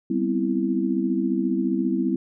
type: chord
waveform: sine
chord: C major seventh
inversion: second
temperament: equal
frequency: 196 / 246.9 / 261.6 / 329.6 Hz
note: G3 / B3 / C4 / E4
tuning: 0 / 0 / 0 / 0 cents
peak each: -26 / -27 / -26 / -25 dBFS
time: 0.1-2.16 s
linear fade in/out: 5 ms
effects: none